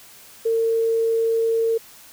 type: tone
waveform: sine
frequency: 454.2 Hz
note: A#4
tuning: 45 cents flat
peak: -17 dBFS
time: 0.45-1.78 s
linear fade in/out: 10 ms
effects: white hiss -46 dBFS RMS until 2.12 s